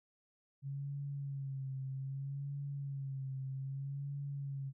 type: tone with vibrato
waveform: sine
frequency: 137.3 Hz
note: C#3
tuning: 16 cents flat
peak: -38 dBFS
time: 0.62-4.73 s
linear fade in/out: 50 ms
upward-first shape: sine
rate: 0.63 Hz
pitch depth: 51 cents each way
effects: none